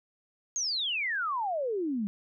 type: exponential sweep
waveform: sine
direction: down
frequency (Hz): 6650 to 194.9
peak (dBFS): -28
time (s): 0.56-2.07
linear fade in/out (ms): 0
effects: none